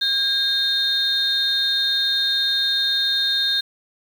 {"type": "tone cluster", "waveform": "sine", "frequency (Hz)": [1611, 3682, 4187], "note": ["G6", "A#7", "C8"], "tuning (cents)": [47, -22, 0], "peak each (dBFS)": [-26, -19, -22], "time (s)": [0.01, 3.61], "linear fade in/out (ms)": 10, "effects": ["tanh soft clip ceiling -10 dBFS", "7-bit"]}